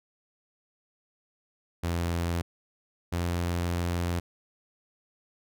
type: tone pair in turn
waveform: sawtooth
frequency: 85.4 / 86.79 Hz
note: F2 / F2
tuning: -38 / -10 cents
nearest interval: unison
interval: 28 cents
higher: second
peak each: -23 dBFS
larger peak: neither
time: 1.83-2.42 / 3.12-4.2 s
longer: second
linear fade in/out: 10 ms
effects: none